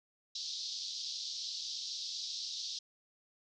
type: band-pass noise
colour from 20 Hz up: pink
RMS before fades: -41 dBFS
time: 0.35-2.79 s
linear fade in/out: 5 ms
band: 3700 to 5700 Hz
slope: 48 dB/octave
effects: none